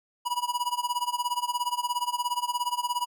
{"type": "tone with tremolo", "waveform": "square", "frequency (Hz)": 973, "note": "B5", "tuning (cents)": -26, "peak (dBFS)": -24, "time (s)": [0.25, 3.06], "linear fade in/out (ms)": 20, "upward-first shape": "sine", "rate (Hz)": 17, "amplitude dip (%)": 90, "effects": []}